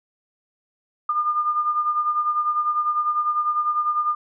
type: beating tone pair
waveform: sine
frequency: 1209 / 1219 Hz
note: D6 / D#6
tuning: +50 / -36 cents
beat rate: 10 Hz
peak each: -20 / -27 dBFS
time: 1.09-4.15 s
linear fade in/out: 5 ms
effects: none